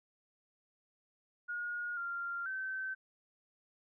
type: tone with pitch steps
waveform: sine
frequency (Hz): 1436 / 1390 / 1540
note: F6 / F6 / G6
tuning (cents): +48 / -9 / -31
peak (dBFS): -36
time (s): 1.48-2.95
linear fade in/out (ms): 20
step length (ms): 490
effects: none